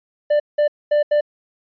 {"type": "tone bursts at uneven times", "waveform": "triangle", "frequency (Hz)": 592, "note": "D5", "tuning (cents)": 14, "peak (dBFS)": -11, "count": 4, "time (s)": [[0.3, 0.4], [0.58, 0.68], [0.91, 1.03], [1.11, 1.21]], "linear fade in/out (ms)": 10, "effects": ["resampled to 11025 Hz"]}